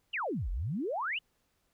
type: exponential two-way sweep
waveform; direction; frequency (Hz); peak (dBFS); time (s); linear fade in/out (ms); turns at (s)
sine; down then up; 3105 to 40.1 to 3105; -31; 0.13-1.19; 10; 0.5
effects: pink hiss -75 dBFS RMS until 1.73 s